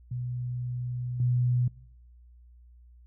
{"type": "tone with level steps", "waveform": "sine", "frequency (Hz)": 123.47, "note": "B2", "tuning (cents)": 0, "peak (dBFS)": [-30, -22], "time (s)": [0.11, 1.68], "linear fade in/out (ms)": 5, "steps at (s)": 1.2, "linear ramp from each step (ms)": 2, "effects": ["noise-tail reverb RT60 0.8 s tail -23 dB re dry", "added 60 Hz sine -51 dBFS peak until 3.06 s"]}